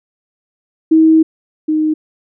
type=tone pair in turn; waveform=sine; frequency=319.2 / 310.1 Hz; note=D#4 / D#4; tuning=+44 / -6 cents; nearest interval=minor second; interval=50 cents; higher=first; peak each=-5 / -11 dBFS; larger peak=first; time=0.91-1.23 / 1.68-1.94 s; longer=first; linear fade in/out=10 ms; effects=none